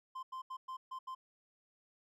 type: tone bursts at uneven times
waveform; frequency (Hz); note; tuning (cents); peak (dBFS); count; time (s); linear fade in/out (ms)
triangle; 1041; C6; -9; -39; 6; 0.15-0.23 / 0.32-0.42 / 0.5-0.57 / 0.68-0.77 / 0.91-0.99 / 1.07-1.15; 10
effects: none